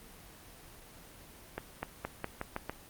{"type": "accelerating click train", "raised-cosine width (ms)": 0.5, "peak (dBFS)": -19, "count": 7, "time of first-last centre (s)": [1.58, 2.696], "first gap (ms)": 250, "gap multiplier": 0.88, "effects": ["pink hiss -53 dBFS RMS until 2.89 s", "Opus 24 kbps"]}